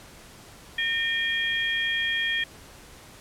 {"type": "tone cluster", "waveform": "sine", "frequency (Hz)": [1828, 2400, 3251], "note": ["A#6", "D7", "G#7"], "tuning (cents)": [-34, 37, -38], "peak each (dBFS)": [-26, -32, -28], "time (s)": [0.78, 2.44], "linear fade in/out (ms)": 5, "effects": ["pink hiss -48 dBFS RMS until 3.2 s", "low-pass 12000 Hz 12 dB/octave"]}